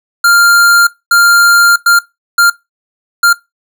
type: tone bursts at uneven times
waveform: square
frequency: 1396.9 Hz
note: F6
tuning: in tune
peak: -5 dBFS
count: 5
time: 0.24-0.87 / 1.11-1.76 / 1.86-1.99 / 2.38-2.5 / 3.23-3.33 s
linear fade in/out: 5 ms
effects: noise-tail reverb RT60 0.2 s tail -20 dB re dry